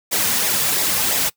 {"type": "noise with flanger", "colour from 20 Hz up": "white", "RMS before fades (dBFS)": -19, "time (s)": [0.11, 1.3], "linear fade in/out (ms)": 20, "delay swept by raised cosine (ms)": [0.67, 3.17], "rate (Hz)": 2.9, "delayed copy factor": -0.55, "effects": ["noise-tail reverb RT60 0.1 s tail -22 dB re dry"]}